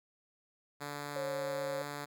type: tone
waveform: 5% pulse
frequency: 144.9 Hz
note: D3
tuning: 23 cents flat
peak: -28 dBFS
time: 0.8-2.06 s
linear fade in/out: 20 ms
type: tone with vibrato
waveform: sine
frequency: 544 Hz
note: C#5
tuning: 33 cents flat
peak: -35 dBFS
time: 1.16-1.82 s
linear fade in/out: 2 ms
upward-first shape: square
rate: 9.6 Hz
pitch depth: 9 cents each way
effects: none